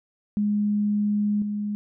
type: tone with level steps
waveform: sine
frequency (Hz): 207.5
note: G#3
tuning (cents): -1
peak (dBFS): -20 / -25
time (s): 0.37-1.75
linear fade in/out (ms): 0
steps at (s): 1.42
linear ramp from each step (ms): 2
effects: none